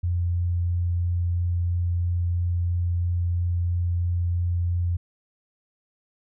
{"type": "tone with vibrato", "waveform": "sine", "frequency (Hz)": 87.31, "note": "F2", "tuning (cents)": 0, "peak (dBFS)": -21, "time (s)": [0.03, 4.97], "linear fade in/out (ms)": 10, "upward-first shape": "triangle", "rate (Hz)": 3, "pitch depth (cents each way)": 8, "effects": []}